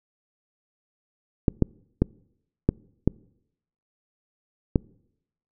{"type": "clicks", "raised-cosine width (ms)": 3, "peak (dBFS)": -5, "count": 6, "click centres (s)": [1.482, 1.623, 2.02, 2.69, 3.076, 4.758], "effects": ["noise-tail reverb RT60 0.8 s tail -26 dB re dry"]}